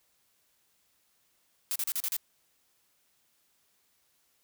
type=noise bursts; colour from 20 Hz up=blue; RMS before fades=-31 dBFS; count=6; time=1.71-2.166 s; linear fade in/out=0 ms; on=46 ms; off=36 ms; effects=white hiss -71 dBFS RMS until 4.43 s